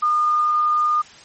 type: tone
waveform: sine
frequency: 1217 Hz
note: D#6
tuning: 39 cents flat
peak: -15 dBFS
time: 0.02-1.02 s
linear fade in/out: 10 ms
effects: white hiss -44 dBFS RMS until 1.24 s + MP3 32 kbps